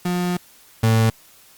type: tone pair in turn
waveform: 35% pulse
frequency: 178 / 112.13 Hz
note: F3 / A2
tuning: +33 / +33 cents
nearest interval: minor sixth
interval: 800 cents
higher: first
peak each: -18 / -12 dBFS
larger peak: second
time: 0.05-0.37 / 0.83-1.1 s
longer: first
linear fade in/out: 5 ms
effects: white hiss -50 dBFS RMS until 1.57 s + Opus 48 kbps